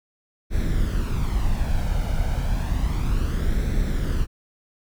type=noise with flanger; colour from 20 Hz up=brown; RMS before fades=-22 dBFS; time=0.5-4.27 s; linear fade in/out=50 ms; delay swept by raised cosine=0.51 to 1.36 ms; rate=0.31 Hz; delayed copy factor=+0.55; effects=none